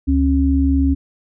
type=tone pair together; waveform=sine; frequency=72.02 / 271.9 Hz; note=D2 / C#4; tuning=-33 / -33 cents; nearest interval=octave + major seventh; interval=2300 cents; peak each=-15 dBFS; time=0.07-0.95 s; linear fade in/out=20 ms; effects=none